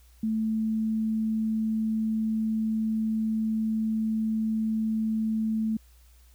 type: tone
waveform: sine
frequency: 220 Hz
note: A3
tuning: in tune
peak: -24 dBFS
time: 0.23-5.77 s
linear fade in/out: 5 ms
effects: added 60 Hz sine -53 dBFS peak until 6.34 s + white hiss -63 dBFS RMS until 6.34 s